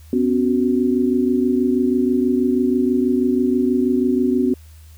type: chord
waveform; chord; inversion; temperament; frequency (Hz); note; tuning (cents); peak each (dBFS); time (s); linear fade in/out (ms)
sine; B suspended second; none; equal with one note detuned; 251 / 277.2 / 370; B3 / C#4 / F#4; +28 / 0 / 0; -17 / -21 / -20; 0.13-4.54; 2
effects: added 78 Hz sine -40 dBFS peak until 4.97 s + white hiss -53 dBFS RMS until 4.97 s